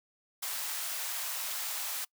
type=high-pass noise; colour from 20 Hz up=white; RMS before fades=-36 dBFS; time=0.42-2.05 s; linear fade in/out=10 ms; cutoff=640 Hz; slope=24 dB/octave; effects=noise-tail reverb RT60 0.1 s tail -25 dB re dry